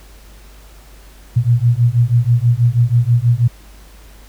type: beating tone pair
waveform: sine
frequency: 116.54 / 122.74 Hz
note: A#2 / B2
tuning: 0 / -10 cents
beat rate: 6.2 Hz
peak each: -13 dBFS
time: 1.36-3.48 s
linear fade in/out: 10 ms
effects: added 50 Hz sine -39 dBFS peak until 4.28 s + pink hiss -46 dBFS RMS until 4.28 s